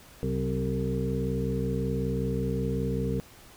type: harmonic tone with a mistuned harmonic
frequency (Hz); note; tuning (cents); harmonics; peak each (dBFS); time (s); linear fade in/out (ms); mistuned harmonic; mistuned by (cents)
65.3; C2; -3; 1 / 2 / 3 / 4 / 6 / 7; -34 / -31 / -32 / -35 / -37 / -33; 0.23-3.2; 0; 3; -59
effects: pink hiss -52 dBFS RMS until 3.56 s

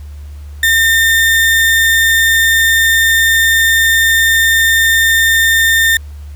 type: tone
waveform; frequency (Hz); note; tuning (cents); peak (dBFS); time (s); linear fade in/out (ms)
35% pulse; 1812; A#6; -50; -6; 0.63-5.97; 2
effects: added 73 Hz sine -26 dBFS peak until 6.35 s + pink hiss -47 dBFS RMS until 6.35 s

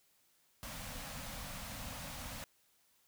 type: band-stop noise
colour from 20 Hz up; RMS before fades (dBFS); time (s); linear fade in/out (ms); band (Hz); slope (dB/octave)
pink; -45; 0.63-2.44; 0; 290 to 490; 96
effects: white hiss -72 dBFS RMS until 3.07 s

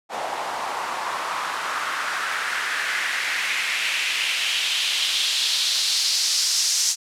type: noise with band-pass filter sweep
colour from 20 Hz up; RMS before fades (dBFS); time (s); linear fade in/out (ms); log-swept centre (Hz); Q
white; -24; 0.09-6.96; 50; 750 to 5900; 2.5
effects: low-pass 12000 Hz 12 dB/octave

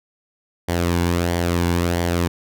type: tone with flanger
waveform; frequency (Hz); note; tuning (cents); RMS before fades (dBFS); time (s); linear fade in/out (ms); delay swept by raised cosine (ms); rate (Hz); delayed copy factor
sawtooth; 86.4; F2; -18; -20; 0.68-2.28; 10; 0.76 to 1.61; 1.5; -0.5
effects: none

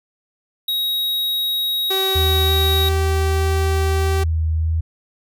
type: tone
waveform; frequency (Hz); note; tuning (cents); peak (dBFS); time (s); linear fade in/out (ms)
square; 3800; A#7; +33; -19; 0.68-2.89; 5
type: tone with pitch glide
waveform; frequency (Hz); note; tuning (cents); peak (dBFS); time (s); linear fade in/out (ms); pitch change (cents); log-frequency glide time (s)
sawtooth; 383.4 to 387.4; G4 to G4; -38 to -20; -17; 1.9-4.24; 10; +18; 2.46-2.51
type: tone with vibrato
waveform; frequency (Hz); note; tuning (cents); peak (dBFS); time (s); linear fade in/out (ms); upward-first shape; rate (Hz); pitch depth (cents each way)
sine; 80.3; E2; -45; -16; 2.15-4.81; 10; sine; 1.6; 15
effects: none

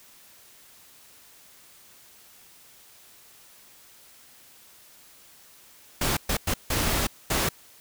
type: noise bursts at uneven times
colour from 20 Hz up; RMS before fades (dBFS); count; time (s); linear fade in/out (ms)
pink; -25; 5; 6.01-6.17 / 6.29-6.37 / 6.47-6.54 / 6.7-7.07 / 7.3-7.49; 5
effects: white hiss -53 dBFS RMS until 7.8 s

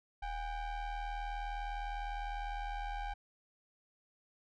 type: ring-modulated tone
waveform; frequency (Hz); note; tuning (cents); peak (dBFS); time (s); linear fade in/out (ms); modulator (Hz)
square; 386.1; G4; -26; -35; 0.22-3.14; 10; 426
effects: low-pass 3000 Hz 12 dB/octave

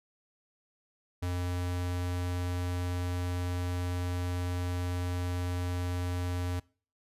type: tone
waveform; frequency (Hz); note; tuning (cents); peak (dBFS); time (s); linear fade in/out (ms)
square; 89.1; F2; +35; -31; 1.22-6.6; 10
effects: noise-tail reverb RT60 0.4 s tail -23 dB re dry + resampled to 32000 Hz

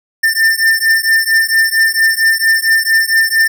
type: beating tone pair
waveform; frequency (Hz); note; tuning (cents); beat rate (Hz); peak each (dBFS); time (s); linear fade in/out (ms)
square; 1792 / 1796.4; A6 / A6; +31 / +35; 4.4; -13; 0.23-3.48; 10
effects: none

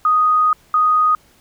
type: tone bursts at uneven times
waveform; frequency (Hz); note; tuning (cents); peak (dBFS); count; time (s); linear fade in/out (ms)
sine; 1244.5; D#6; 0; -11; 2; 0.05-0.53 / 0.74-1.15; 2
effects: pink hiss -53 dBFS RMS until 1.4 s

